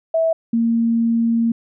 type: tone pair in turn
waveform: sine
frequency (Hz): 652 / 230.5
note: E5 / A#3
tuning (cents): -19 / -19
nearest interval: octave + tritone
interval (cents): 1800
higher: first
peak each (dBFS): -14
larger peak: neither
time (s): 0.14-0.33 / 0.53-1.52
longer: second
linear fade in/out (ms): 5
effects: none